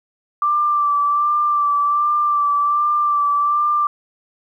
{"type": "tone with vibrato", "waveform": "sine", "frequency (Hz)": 1174.7, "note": "D6", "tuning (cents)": 0, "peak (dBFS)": -14, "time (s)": [0.42, 3.87], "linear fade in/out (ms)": 2, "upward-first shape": "sine", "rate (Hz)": 1.3, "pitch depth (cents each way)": 25, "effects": ["9-bit"]}